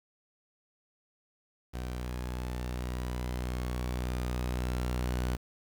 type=tone with level ramp; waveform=sawtooth; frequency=61.74 Hz; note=B1; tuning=in tune; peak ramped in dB=-31 to -25 dBFS; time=1.73-5.37 s; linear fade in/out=20 ms; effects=9-bit